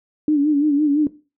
sine tone with vibrato, 293.7 Hz, D4, in tune, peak -13 dBFS, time 0.28-1.07 s, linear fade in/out 2 ms, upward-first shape sine, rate 5.9 Hz, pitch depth 76 cents each way, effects noise-tail reverb RT60 0.3 s tail -17 dB re dry

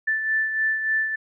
sine beating tone pair, 1760 / 1763.4 Hz, A6 / A6, 0 / +3 cents, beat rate 3.4 Hz, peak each -21 / -30 dBFS, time 0.07-1.16 s, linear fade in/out 10 ms, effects none

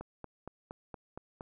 click train, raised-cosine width 1 ms, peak -28 dBFS, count 7, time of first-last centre 0.01-1.409 s, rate 4.29 Hz, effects none

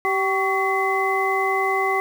sine tone cluster, 387.3 / 768 / 1125 / 2035 Hz, G4 / G5 / C#6 / C7, -21 / -36 / +25 / -49 cents, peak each -24 dBFS, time 0.05-2 s, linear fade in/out 0 ms, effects 7-bit

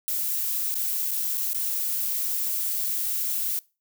violet noise with dropouts, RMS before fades -27 dBFS, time 0.08-3.59 s, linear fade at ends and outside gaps 0 ms, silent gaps 0.743-0.754 / 1.109-1.115 / 1.373-1.378 / 1.532-1.546 s, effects noise-tail reverb RT60 0.3 s tail -23 dB re dry

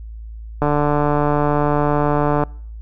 click train, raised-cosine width 1 ms, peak -4 dBFS, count 268, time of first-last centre 0.62-2.436 s, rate 147 Hz, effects noise-tail reverb RT60 0.6 s tail -26 dB re dry + added 55 Hz sine -30 dBFS peak until 2.81 s

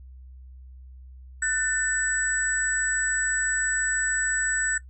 sine tone cluster, 1494 / 1787 / 7840 Hz, F#6 / A6 / B8, +16 / +26 / -14 cents, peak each -27 dBFS, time 1.42-4.78 s, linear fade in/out 5 ms, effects noise-tail reverb RT60 0.1 s tail -18 dB re dry + added 64 Hz sine -42 dBFS peak until 4.89 s

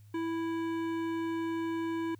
sine tone with hard clipping, 329.6 Hz, E4, in tune, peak -33 dBFS, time 0.14-2.15 s, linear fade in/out 5 ms, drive 14 dB, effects added 104 Hz sine -52 dBFS peak until 2.19 s + white hiss -70 dBFS RMS until 2.19 s

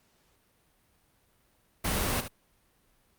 pink noise with echo, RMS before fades -29 dBFS, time 1.84-2.21 s, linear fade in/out 10 ms, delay 73 ms, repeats 1, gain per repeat -10 dB, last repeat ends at 2.283 s, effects pink hiss -68 dBFS RMS until 3.18 s + Opus 48 kbps

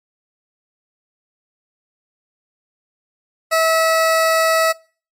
20% pulse tone, 648 Hz, E5, 30 cents flat, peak -8 dBFS, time 3.51-4.73 s, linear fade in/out 20 ms, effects noise-tail reverb RT60 0.4 s tail -24 dB re dry + MP3 64 kbps

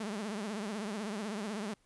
sawtooth tone with vibrato, 209.9 Hz, G#3, 19 cents sharp, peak -32 dBFS, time 0-1.74 s, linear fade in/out 5 ms, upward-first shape triangle, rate 16 Hz, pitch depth 160 cents each way, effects pink hiss -71 dBFS RMS until 1.85 s + resampled to 24000 Hz

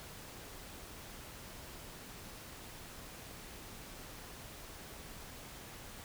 silence, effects pink hiss -50 dBFS RMS until 6.04 s

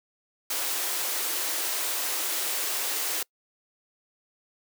white high-pass noise, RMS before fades -29 dBFS, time 0.5-3.23 s, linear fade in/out 5 ms, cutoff 290 Hz, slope 96 dB/octave, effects noise-tail reverb RT60 0.1 s tail -26 dB re dry

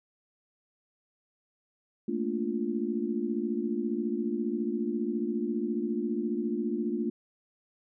sine chord, Bb major seventh, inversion third, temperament just, 218.5 / 233.1 / 291.4 / 349.6 Hz, A3 / Bb3 / D4 / F4, -12 / 0 / -13 / +2 cents, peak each -33 / -33 / -35 / -33 dBFS, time 2.08-7.1 s, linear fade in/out 5 ms, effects none

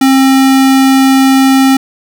square tone, 267 Hz, C4, 35 cents sharp, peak -5 dBFS, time 0.01-1.77 s, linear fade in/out 5 ms, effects none

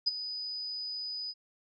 sine tone with ADSR envelope, 4978 Hz, D#8, in tune, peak -22 dBFS, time 0.06-1.34 s, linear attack 16 ms, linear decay 22 ms, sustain -13 dB, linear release 42 ms, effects none

